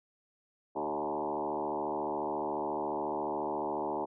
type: tone with frequency modulation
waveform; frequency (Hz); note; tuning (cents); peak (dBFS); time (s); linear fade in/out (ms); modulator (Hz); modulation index
sine; 622.3; D#5; 0; -31; 0.75-4.06; 20; 74.2; 4.6
effects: none